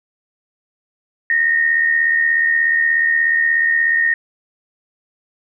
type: tone pair together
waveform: sine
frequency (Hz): 1844 / 1920.7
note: A#6 / B6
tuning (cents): -19 / -49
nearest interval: minor second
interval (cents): 70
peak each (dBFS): -13 / -21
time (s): 1.3-4.14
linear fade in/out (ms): 2
effects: none